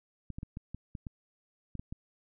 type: clicks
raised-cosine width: 5 ms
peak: -27 dBFS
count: 10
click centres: 0.303 / 0.385 / 0.431 / 0.571 / 0.746 / 0.952 / 1.068 / 1.753 / 1.795 / 1.925 s
effects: none